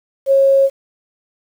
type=tone; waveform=sine; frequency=545 Hz; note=C#5; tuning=29 cents flat; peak=-8 dBFS; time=0.26-0.7 s; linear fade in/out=50 ms; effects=7-bit